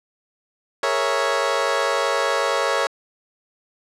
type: chord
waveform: 20% pulse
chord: A# half-diminished seventh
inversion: third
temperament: equal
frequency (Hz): 415.3 / 466.2 / 554.4 / 659.3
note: G#4 / A#4 / C#5 / E5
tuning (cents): 0 / 0 / 0 / 0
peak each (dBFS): -23 / -20 / -17 / -21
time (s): 0.83-2.87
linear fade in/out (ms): 2
effects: low-pass 7000 Hz 12 dB/octave